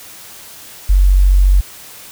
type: tone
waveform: sine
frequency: 47 Hz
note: F#1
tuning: 28 cents sharp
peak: -6 dBFS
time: 0.89-1.61 s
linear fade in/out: 10 ms
effects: white hiss -36 dBFS RMS until 2.11 s